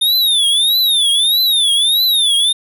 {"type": "tone with vibrato", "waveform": "square", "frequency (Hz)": 3630, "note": "A#7", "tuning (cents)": -47, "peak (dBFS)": -11, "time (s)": [0.01, 2.53], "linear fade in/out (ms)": 10, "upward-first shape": "triangle", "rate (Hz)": 1.6, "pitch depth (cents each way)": 200, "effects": []}